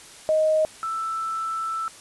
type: tone pair in turn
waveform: sine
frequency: 625 / 1324.3 Hz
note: D#5 / E6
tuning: +8 / +8 cents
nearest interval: octave + minor second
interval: 1300 cents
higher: second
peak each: -17 / -25 dBFS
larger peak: first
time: 0.29-0.65 / 0.83-1.88 s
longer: second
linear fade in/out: 0 ms
effects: white hiss -45 dBFS RMS until 2 s + resampled to 24000 Hz